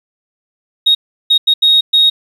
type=tone bursts at uneven times; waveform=sine; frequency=3753 Hz; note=A#7; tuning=11 cents sharp; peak=-5 dBFS; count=5; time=0.86-0.95 / 1.3-1.38 / 1.47-1.54 / 1.62-1.81 / 1.93-2.1 s; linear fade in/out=10 ms; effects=tanh soft clip ceiling -2 dBFS + 7-bit